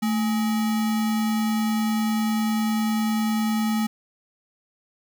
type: tone with sample-and-hold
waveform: sine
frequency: 220 Hz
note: A3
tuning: in tune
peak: -20 dBFS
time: 0.02-3.87 s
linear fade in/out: 10 ms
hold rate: 1050 Hz
effects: none